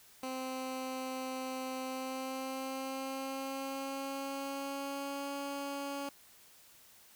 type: tone with pitch glide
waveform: 15% pulse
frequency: 260 to 280.3 Hz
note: C4 to C#4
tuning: -11 to +19 cents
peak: -31 dBFS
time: 0.23-6.09 s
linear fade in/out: 2 ms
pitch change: +130 cents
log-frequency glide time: 1.81-5.33 s
effects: white hiss -60 dBFS RMS until 7.15 s